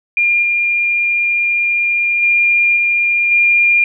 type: tone with level steps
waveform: sine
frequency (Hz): 2405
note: D7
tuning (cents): +41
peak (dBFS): -10 / -12 / -9 / -11 / -8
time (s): 0.17-3.84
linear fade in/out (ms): 2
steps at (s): 0.42 / 2.22 / 2.76 / 3.31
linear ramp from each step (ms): 10
effects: none